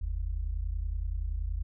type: tone pair together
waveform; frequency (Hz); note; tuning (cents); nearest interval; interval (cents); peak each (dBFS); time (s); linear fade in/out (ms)
sine; 44.72 / 75.3; F1 / D2; +42 / +44; major sixth; 902; -31 / -34; 0.01-1.63; 10
effects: none